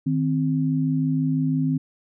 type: tone pair together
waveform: sine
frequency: 155.56 / 261.6 Hz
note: D#3 / C4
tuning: 0 / 0 cents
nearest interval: major sixth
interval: 900 cents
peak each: -22 dBFS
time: 0.06-1.78 s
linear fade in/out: 10 ms
effects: none